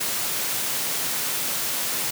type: high-pass noise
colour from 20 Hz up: white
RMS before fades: -26 dBFS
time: 0-2.11 s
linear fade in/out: 10 ms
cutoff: 100 Hz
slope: 48 dB/octave
effects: none